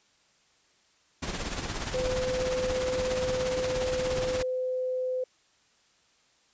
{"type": "noise with tremolo", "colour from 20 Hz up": "pink", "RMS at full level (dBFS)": -31, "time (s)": [1.22, 4.43], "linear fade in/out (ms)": 10, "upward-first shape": "triangle", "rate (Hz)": 17, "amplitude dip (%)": 60}
{"type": "tone", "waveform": "sine", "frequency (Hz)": 510, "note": "C5", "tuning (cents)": -44, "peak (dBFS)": -27, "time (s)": [1.94, 5.24], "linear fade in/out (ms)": 5}
{"effects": ["white hiss -65 dBFS RMS until 6.53 s", "resampled to 16000 Hz"]}